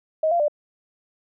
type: tone with pitch steps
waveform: sine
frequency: 630 / 689 / 593 Hz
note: D#5 / F5 / D5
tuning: +21 / -24 / +17 cents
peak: -17 dBFS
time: 0.23-0.482 s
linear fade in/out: 5 ms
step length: 84 ms
effects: none